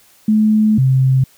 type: tone pair in turn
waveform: sine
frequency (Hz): 215.2 / 131.6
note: A3 / C3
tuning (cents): -38 / +10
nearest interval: major sixth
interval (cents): 852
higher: first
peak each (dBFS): -9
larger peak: neither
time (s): 0.28-0.78 / 0.78-1.24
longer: first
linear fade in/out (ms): 5
effects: white hiss -50 dBFS RMS until 1.37 s